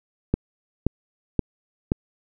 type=click train; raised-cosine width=3 ms; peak=-6 dBFS; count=4; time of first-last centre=0.34-1.919 s; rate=1.9 Hz; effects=none